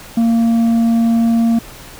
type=tone with tanh clipping; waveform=sine; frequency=230.2 Hz; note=A#3; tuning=22 cents flat; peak=-11 dBFS; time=0.17-1.59 s; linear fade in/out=5 ms; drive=5 dB; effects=pink hiss -36 dBFS RMS until 1.99 s